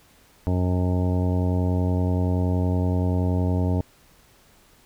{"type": "harmonic tone", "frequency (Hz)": 90.6, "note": "F#2", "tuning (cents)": -36, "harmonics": [1, 2, 3, 4, 5, 6, 7, 9, 10], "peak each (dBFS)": [-21, -27, -28, -36, -34, -39, -35, -40, -41], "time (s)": [0.47, 3.81], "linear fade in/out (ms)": 0, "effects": ["pink hiss -56 dBFS RMS until 4.85 s"]}